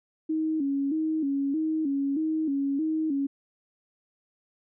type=tone with vibrato; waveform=sine; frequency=295.9 Hz; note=D4; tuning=13 cents sharp; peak=-24 dBFS; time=0.29-3.27 s; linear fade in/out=10 ms; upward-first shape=square; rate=1.6 Hz; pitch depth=110 cents each way; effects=none